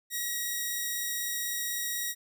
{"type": "tone", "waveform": "5% pulse", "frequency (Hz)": 1904, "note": "A#6", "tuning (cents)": 36, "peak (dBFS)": -20, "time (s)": [0.1, 2.15], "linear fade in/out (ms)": 50, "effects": []}